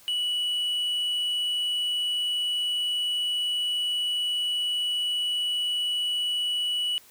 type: tone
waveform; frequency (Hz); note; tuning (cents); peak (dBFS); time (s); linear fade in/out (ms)
triangle; 2945; F#7; -9; -23; 0.08-6.98; 0
effects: white hiss -54 dBFS RMS until 7.1 s